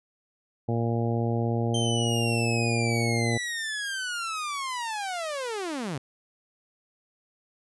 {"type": "harmonic tone", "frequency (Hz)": 116.54, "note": "A#2", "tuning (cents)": 0, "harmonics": [1, 2, 3, 4, 5, 6, 7], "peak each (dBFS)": [-26, -30, -33, -33, -37, -37, -38], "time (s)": [0.68, 3.38], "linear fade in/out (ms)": 10}
{"type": "linear sweep", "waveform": "sawtooth", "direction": "down", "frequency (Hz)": [3136, 123.47], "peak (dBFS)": -26, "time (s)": [1.74, 5.98], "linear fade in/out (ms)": 5}
{"effects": ["resampled to 24000 Hz"]}